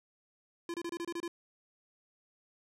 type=tone bursts; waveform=square; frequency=341.3 Hz; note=F4; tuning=40 cents flat; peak=-36 dBFS; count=8; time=0.69-1.279 s; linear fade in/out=2 ms; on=50 ms; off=27 ms; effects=low-pass 10000 Hz 12 dB/octave + 13-bit